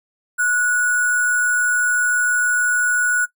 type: tone with sample-and-hold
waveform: sine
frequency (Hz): 1467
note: F#6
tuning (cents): -15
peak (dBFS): -15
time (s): 0.38-3.26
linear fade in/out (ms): 20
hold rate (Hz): 8820
effects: noise-tail reverb RT60 0.1 s tail -17 dB re dry